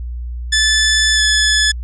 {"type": "tone with pitch glide", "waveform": "15% pulse", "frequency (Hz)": [1742, 1721], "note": ["A6", "A6"], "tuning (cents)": [-18, -39], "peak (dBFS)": -5, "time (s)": [0.52, 1.72], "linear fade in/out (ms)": 10, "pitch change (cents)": -21, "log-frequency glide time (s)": [1.15, 1.21], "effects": ["added 60 Hz sine -22 dBFS peak until 1.83 s", "resampled to 22050 Hz"]}